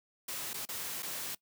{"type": "noise with dropouts", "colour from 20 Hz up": "white", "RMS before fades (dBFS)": -39, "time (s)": [0.28, 1.35], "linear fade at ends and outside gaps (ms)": 5, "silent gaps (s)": [[0.533, 0.541], [0.654, 0.688], [1.024, 1.029]], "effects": ["noise-tail reverb RT60 0.1 s tail -21 dB re dry", "high-pass 100 Hz 12 dB/octave"]}